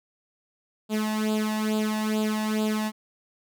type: tone with flanger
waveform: sawtooth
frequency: 215.4 Hz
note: A3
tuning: 37 cents flat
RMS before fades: -26 dBFS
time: 0.89-2.92 s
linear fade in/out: 50 ms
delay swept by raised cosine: 0.25 to 1.13 ms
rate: 2.3 Hz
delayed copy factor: +0.75
effects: none